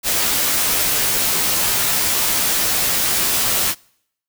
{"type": "noise with comb filter", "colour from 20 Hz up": "white", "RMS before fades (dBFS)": -18, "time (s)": [0.03, 3.75], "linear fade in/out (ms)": 50, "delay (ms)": 14, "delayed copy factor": -0.7, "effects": ["noise-tail reverb RT60 0.7 s tail -26 dB re dry"]}